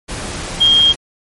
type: tone in noise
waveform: sine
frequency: 3228 Hz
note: G#7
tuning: 50 cents flat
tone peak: -7 dBFS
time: 0.6-0.93 s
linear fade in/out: 20 ms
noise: pink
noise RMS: -25 dBFS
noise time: 0.08-0.96 s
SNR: +15 dB
effects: MP3 48 kbps